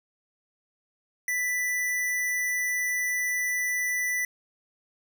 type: tone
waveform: square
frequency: 1981 Hz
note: B6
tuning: 5 cents sharp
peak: -26 dBFS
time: 1.28-4.25 s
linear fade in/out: 2 ms
effects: none